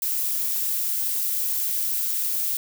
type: noise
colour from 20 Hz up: violet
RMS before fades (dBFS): -25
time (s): 0.02-2.57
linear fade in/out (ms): 2
effects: none